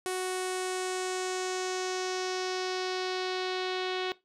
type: tone with low-pass filter sweep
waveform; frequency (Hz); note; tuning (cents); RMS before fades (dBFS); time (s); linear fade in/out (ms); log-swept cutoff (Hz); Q
sawtooth; 370; F#4; 0; -32; 0.06-4.12; 0; 10000 to 3600; 2.5
effects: noise-tail reverb RT60 0.2 s tail -19 dB re dry